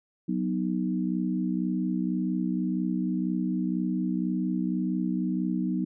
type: chord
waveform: sine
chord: B major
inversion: second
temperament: equal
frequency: 185 / 246.9 / 311.1 Hz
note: F#3 / B3 / D#4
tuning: 0 / 0 / 0 cents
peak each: -28 / -30 / -31 dBFS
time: 0.28-5.85 s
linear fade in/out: 10 ms
effects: none